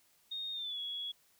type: tone with pitch glide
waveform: sine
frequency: 3700 to 3354 Hz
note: A#7 to G#7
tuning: -14 to +16 cents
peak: -37 dBFS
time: 0.31-1.12 s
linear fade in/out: 10 ms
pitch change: -170 cents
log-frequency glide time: 0.53-0.79 s
effects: white hiss -69 dBFS RMS until 1.39 s